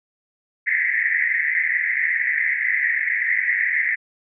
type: band-pass noise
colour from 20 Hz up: pink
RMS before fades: -21 dBFS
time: 0.66-3.96 s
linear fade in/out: 20 ms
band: 1800 to 2100 Hz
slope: 96 dB/octave
effects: none